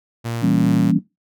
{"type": "tone with tremolo", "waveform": "sawtooth", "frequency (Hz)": 116.54, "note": "A#2", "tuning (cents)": 0, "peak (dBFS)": -19, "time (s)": [0.24, 0.92], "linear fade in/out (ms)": 20, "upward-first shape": "sine", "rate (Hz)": 2.6, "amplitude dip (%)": 25}
{"type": "chord", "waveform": "sine", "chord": "E diminished seventh", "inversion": "none", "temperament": "equal", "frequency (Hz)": [164.81, 196, 233.1, 277.2], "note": ["E3", "G3", "Bb3", "Db4"], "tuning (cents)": [0, 0, 0, 0], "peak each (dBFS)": -19, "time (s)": [0.42, 0.99], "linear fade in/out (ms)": 10}
{"effects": ["noise-tail reverb RT60 0.2 s tail -17 dB re dry"]}